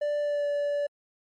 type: tone with pitch glide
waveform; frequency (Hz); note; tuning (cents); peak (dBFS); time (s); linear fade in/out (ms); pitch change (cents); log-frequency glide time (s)
triangle; 587.3 to 578.2; D5 to D5; 0 to -27; -23; 0.01-0.87; 10; -27; 0.2-0.47
effects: MP3 48 kbps